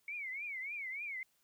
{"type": "tone with vibrato", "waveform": "sine", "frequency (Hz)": 2217, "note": "C#7", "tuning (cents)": 0, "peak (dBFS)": -39, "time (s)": [0.08, 1.23], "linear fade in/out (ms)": 2, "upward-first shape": "triangle", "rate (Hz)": 3.4, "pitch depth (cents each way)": 190, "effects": ["white hiss -75 dBFS RMS until 1.43 s"]}